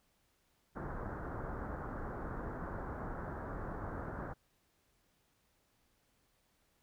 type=low-pass noise; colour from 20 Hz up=pink; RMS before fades=-42 dBFS; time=0.75-4.34 s; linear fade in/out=20 ms; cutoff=1600 Hz; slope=48 dB/octave; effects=pink hiss -75 dBFS RMS until 6.82 s